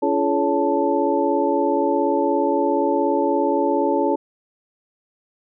sine tone cluster, 282.9 / 340 / 424 / 561 / 879 Hz, C#4 / F4 / G#4 / C#5 / A5, +35 / -46 / +36 / +21 / -2 cents, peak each -23 dBFS, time 0.02-4.16 s, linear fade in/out 10 ms, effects none

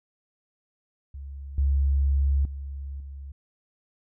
sine tone with level steps, 69.2 Hz, C#2, 2 cents flat, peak -35 / -19 / -32 / -36 dBFS, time 1.14-3.32 s, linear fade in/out 5 ms, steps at 1.58 / 2.45 / 3 s, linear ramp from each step 2 ms, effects none

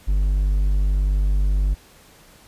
triangle tone, 49.25 Hz, G1, 9 cents sharp, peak -14 dBFS, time 0.07-1.75 s, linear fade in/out 20 ms, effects pink hiss -50 dBFS RMS until 2.47 s + resampled to 32000 Hz

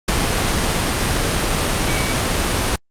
sine tone in noise, 2269 Hz, C#7, 40 cents sharp, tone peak -25 dBFS, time 1.88-2.13 s, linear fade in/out 5 ms, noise pink, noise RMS -18 dBFS, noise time 0.08-2.76 s, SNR -10 dB, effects low-pass 10000 Hz 12 dB/octave + Opus 48 kbps

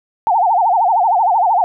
sine tone with vibrato, 805 Hz, G5, 46 cents sharp, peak -10 dBFS, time 0.27-1.64 s, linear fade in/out 0 ms, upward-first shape sine, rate 13 Hz, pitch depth 240 cents each way, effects none

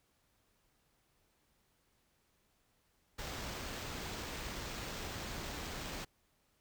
pink noise with sample-and-hold, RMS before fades -43 dBFS, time 3.18-6.05 s, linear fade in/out 10 ms, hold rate 11025 Hz, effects pink hiss -75 dBFS RMS until 6.6 s

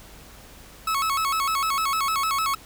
40% pulse tone with vibrato, 1197 Hz, D6, 33 cents sharp, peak -21 dBFS, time 0.87-2.55 s, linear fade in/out 5 ms, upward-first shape square, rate 6.6 Hz, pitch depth 140 cents each way, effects added 50 Hz sine -51 dBFS peak until 2.65 s + pink hiss -47 dBFS RMS until 2.65 s

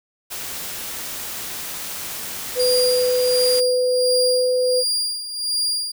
white noise, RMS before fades -30 dBFS, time 0.3-3.61 s, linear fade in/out 20 ms
sine tone with pitch glide, 500 to 503.5 Hz, B4 to B4, +21 to +33 cents, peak -16 dBFS, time 2.55-4.84 s, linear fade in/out 50 ms, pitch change +12 cents, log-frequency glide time 3.33-4.41 s
35% pulse tone with tremolo, 4807 Hz, D8, 39 cents sharp, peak -17 dBFS, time 2.59-5.92 s, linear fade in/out 10 ms, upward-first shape sine, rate 1.4 Hz, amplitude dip 70%
effects none

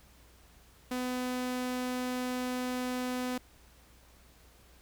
sawtooth tone, 251.2 Hz, B3, 30 cents sharp, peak -28 dBFS, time 0.91-3.38 s, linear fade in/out 5 ms, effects added 60 Hz sine -60 dBFS peak until 4.81 s + pink hiss -61 dBFS RMS until 4.81 s

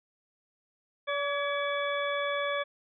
harmonic tone with a mistuned harmonic, 572 Hz, D5, 46 cents flat, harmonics 1 / 2 / 3 / 4 / 6, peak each -31 / -34 / -36 / -37 / -39 dBFS, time 1.07-2.64 s, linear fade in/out 20 ms, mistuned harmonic 3, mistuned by -34 cents, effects none

